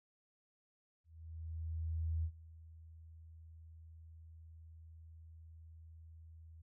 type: tone with ADSR envelope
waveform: sine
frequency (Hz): 81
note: E2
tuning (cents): -30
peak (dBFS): -33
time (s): 1.04-6.62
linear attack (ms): 1200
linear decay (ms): 71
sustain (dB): -20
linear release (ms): 9
effects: none